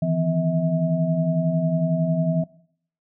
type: tone cluster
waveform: sine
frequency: 156.1 / 167.1 / 253.6 / 643 Hz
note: D#3 / E3 / B3 / E5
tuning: +6 / +24 / +46 / -43 cents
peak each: -27 / -21 / -30 / -26 dBFS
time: 0.02-2.44 s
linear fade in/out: 5 ms
effects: noise-tail reverb RT60 0.6 s tail -19 dB re dry